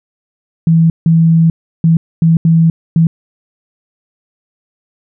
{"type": "tone bursts at uneven times", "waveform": "sine", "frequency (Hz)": 164.1, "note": "E3", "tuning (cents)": -8, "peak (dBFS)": -5, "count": 6, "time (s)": [[0.67, 0.9], [1.06, 1.5], [1.84, 1.97], [2.22, 2.37], [2.45, 2.7], [2.96, 3.07]], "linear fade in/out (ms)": 2, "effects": []}